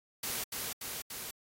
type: noise with echo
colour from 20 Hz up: white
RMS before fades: -36 dBFS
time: 0.23-0.44 s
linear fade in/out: 5 ms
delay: 290 ms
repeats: 3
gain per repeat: -2 dB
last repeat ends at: 1.31 s
effects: AAC 48 kbps